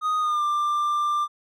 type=tone with pitch glide; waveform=triangle; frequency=1244.5 to 1186.9 Hz; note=D#6 to D6; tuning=0 to +18 cents; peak=-19 dBFS; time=0.01-1.28 s; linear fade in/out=50 ms; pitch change=-82 cents; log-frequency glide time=0.19-0.43 s; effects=none